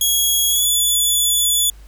10% pulse tone with pitch glide, 3322 to 3449 Hz, G#7 to A7, 0 to -35 cents, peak -7 dBFS, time 0.01-1.7 s, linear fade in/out 2 ms, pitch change +65 cents, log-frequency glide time 0.49-0.68 s, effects added 50 Hz sine -38 dBFS peak until 1.87 s + pink hiss -52 dBFS RMS until 1.87 s

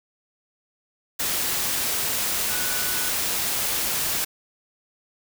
sine tone in noise, 1480 Hz, F#6, in tune, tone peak -34 dBFS, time 2.49-3.1 s, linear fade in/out 10 ms, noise white, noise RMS -25 dBFS, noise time 1.19-4.25 s, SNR -12 dB, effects none

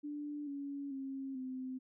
sine tone with pitch steps, 293.7 / 281.4 / 269.6 / 258.4 Hz, D4 / C#4 / C#4 / C4, 0 / +26 / -48 / -21 cents, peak -39 dBFS, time 0.03-1.79 s, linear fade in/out 20 ms, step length 440 ms, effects none

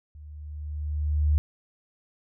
sine tone with level ramp, 75 Hz, D2, 37 cents sharp, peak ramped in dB -42 to -17 dBFS, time 0.15-1.38 s, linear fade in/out 0 ms, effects none

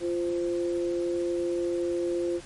sine tone pair together, 347.1 / 520 Hz, F4 / C5, -11 / -11 cents, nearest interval perfect fifth, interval 700 cents, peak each -26 / -32 dBFS, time 0-2.41 s, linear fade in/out 50 ms, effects pink hiss -47 dBFS RMS until 2.45 s + MP3 48 kbps

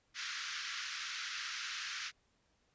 pink band-pass noise, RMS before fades -42 dBFS, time 0.14-2.12 s, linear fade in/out 50 ms, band 1300 to 6400 Hz, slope 48 dB/octave, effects pink hiss -75 dBFS RMS until 2.74 s + resampled to 16000 Hz

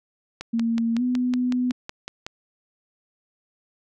click train, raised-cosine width 0.2 ms, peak -15 dBFS, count 11, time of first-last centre 0.41-2.265 s, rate 5.39 Hz
sine tone with pitch glide, 229.9 to 249.3 Hz, A#3 to B3, -24 to +16 cents, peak -20 dBFS, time 0.53-1.72 s, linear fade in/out 10 ms, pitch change +140 cents, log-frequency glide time 0.96-1.02 s
effects none

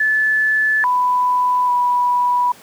sine tone with pitch steps, 1736 / 994 / 981 Hz, A6 / B5 / B5, -24 / +11 / -12 cents, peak -13 dBFS, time 0-2.52 s, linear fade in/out 5 ms, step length 840 ms, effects pink hiss -43 dBFS RMS until 2.62 s + high-pass 200 Hz 12 dB/octave

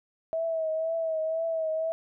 sine tone with vibrato, 646 Hz, E5, 35 cents flat, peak -26 dBFS, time 0.33-1.92 s, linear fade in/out 0 ms, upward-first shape triangle, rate 2 Hz, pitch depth 45 cents each way, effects none

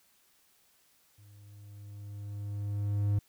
triangle tone with level ramp, 102.2 Hz, G#2, 27 cents flat, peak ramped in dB -52 to -22 dBFS, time 1.18-3.19 s, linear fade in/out 5 ms, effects white hiss -67 dBFS RMS until 3.28 s

